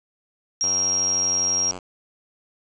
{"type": "tone", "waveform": "sine", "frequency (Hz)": 5620, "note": "F8", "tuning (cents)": 10, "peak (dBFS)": -19, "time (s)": [0.61, 1.71], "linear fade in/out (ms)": 0}
{"type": "tone with pitch glide", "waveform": "5% pulse", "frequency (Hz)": [93.1, 91.77], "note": ["F#2", "F#2"], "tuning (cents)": [11, -14], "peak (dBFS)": -22, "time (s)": [0.63, 1.79], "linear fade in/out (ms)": 5, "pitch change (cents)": -25, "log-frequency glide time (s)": [1.15, 1.24]}
{"effects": ["resampled to 16000 Hz", "8-bit"]}